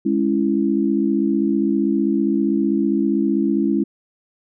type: chord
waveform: sine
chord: C# minor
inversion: second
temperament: just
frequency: 207.9 / 277.2 / 332.6 Hz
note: G#3 / C#4 / E4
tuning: +2 / 0 / +16 cents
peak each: -20 dBFS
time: 0.05-3.84 s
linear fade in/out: 10 ms
effects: none